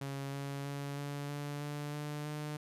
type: tone with pitch steps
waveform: sawtooth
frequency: 138.3 / 139.91 / 141.53 / 143.18 / 144.84 / 146.52 / 148.23 / 149.95 Hz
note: C#3 / C#3 / C#3 / D3 / D3 / D3 / D3 / D3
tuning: -4 / +16 / +36 / -44 / -24 / -4 / +16 / +36 cents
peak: -34 dBFS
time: 0.01-2.57 s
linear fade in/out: 5 ms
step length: 320 ms
effects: resampled to 32000 Hz